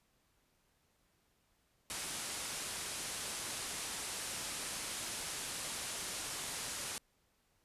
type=low-pass noise; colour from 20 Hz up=white; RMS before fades=-42 dBFS; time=1.9-6.98 s; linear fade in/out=0 ms; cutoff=11000 Hz; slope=48 dB/octave; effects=pink hiss -75 dBFS RMS until 7.64 s + resampled to 32000 Hz